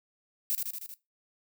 violet noise with echo, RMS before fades -29 dBFS, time 0.5-0.55 s, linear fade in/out 0 ms, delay 78 ms, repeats 5, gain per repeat -3 dB, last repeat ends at 0.94 s, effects noise-tail reverb RT60 0.2 s tail -18 dB re dry

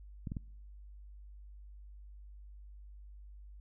clicks, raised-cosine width 5 ms, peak -26 dBFS, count 3, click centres 0.272 / 0.319 / 0.368 s, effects noise-tail reverb RT60 0.8 s tail -26 dB re dry + added 50 Hz sine -49 dBFS peak until 3.6 s

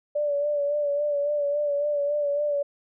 sine tone with vibrato, 581 Hz, D5, 19 cents flat, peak -22 dBFS, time 0.15-2.63 s, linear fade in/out 10 ms, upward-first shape sine, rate 3.6 Hz, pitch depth 37 cents each way, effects none

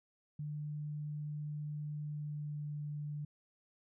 sine tone with pitch glide, 149.2 to 147.91 Hz, D3 to D3, +28 to +13 cents, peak -38 dBFS, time 0.39-3.25 s, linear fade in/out 5 ms, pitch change -15 cents, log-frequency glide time 2.03-2.74 s, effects none

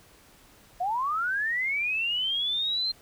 sine linear sweep, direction up, 689 to 4186 Hz, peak -25 dBFS, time 0.8-2.92 s, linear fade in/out 10 ms, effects pink hiss -56 dBFS RMS until 3.01 s

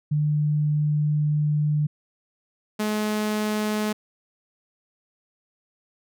sine / sawtooth tone pair in turn, 149.7 / 212.6 Hz, D3 / G#3, +33 / +41 cents, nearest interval tritone, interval 608 cents, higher second, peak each -19 dBFS, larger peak neither, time 0.11-1.87 / 2.79-3.93 s, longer first, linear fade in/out 10 ms, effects none

